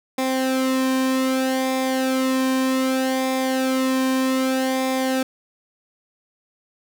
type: tone with flanger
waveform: sawtooth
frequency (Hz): 261.6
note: C4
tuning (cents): 0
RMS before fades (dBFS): -21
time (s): 0.18-5.23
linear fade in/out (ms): 5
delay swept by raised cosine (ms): 0.68 to 1.46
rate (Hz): 0.64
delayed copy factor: -0.65
effects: none